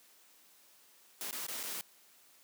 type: noise with dropouts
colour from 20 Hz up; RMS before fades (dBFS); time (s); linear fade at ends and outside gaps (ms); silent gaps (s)
white; -40; 1.21-1.81; 0; 1.31-1.328 / 1.466-1.484 / 1.63-1.636
effects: white hiss -63 dBFS RMS until 2.43 s + high-pass 200 Hz 12 dB/octave